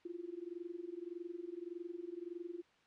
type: tone with amplitude modulation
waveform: sine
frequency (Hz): 346.7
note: F4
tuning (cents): -13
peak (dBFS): -39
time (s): 0.05-2.62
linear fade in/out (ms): 5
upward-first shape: sine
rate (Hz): 21.7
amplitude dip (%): 90
effects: white hiss -69 dBFS RMS until 2.86 s + low-pass 3000 Hz 12 dB/octave